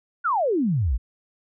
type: exponential sweep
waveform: sine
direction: down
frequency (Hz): 1514 to 50.2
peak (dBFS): -19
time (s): 0.24-0.98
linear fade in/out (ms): 20
effects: none